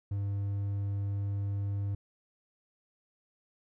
triangle tone, 100.1 Hz, G2, 37 cents sharp, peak -28 dBFS, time 0.11-1.95 s, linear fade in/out 5 ms, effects none

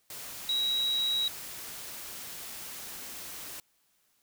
sine tone in noise, 3856 Hz, B7, 42 cents flat, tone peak -26 dBFS, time 0.49-1.28 s, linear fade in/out 2 ms, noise white, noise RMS -42 dBFS, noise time 0.1-3.6 s, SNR +13 dB, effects white hiss -71 dBFS RMS until 4.22 s

